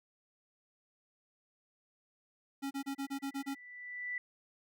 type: tone bursts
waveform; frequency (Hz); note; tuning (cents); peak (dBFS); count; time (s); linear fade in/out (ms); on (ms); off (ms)
square; 275.3; C#4; -12; -36; 8; 2.62-3.55; 20; 90; 30
type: tone with exponential growth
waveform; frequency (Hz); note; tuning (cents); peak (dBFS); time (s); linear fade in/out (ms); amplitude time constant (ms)
sine; 1975.5; B6; 0; -34; 2.8-4.18; 2; 300
effects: none